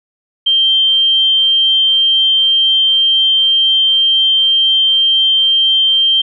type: tone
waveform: sine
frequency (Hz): 3149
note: G7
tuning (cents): +7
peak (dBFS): -8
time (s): 0.46-6.22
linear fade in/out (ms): 10
effects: none